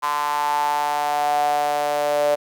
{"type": "tone with high-pass filter sweep", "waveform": "sawtooth", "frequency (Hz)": 146.83, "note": "D3", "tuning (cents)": 0, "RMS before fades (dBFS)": -21, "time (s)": [0.02, 2.36], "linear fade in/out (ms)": 20, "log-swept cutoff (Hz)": [1000, 590], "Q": 8.6, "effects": []}